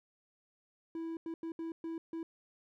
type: tone bursts at uneven times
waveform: triangle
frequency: 328.5 Hz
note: E4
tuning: 6 cents flat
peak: -35 dBFS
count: 6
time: 0.95-1.17 / 1.26-1.34 / 1.43-1.52 / 1.59-1.72 / 1.84-1.98 / 2.13-2.23 s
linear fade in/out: 2 ms
effects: none